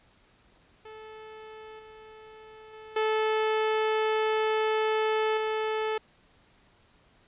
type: tone with level steps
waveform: sawtooth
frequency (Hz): 435.5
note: A4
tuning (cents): -18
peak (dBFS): -39 / -43 / -40 / -20 / -23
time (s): 0.85-5.98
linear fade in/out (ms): 5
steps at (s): 1.79 / 2.73 / 2.96 / 5.37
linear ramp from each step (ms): 5
effects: pink hiss -62 dBFS RMS until 7.27 s + resampled to 8000 Hz